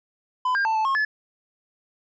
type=tone with pitch steps; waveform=triangle; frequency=1009 / 1603 / 887 / 874 / 1081 / 1721 Hz; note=B5 / G6 / A5 / A5 / C#6 / A6; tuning=+37 / +38 / +14 / -12 / -44 / -39 cents; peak=-18 dBFS; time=0.45-1.05 s; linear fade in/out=5 ms; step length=100 ms; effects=resampled to 16000 Hz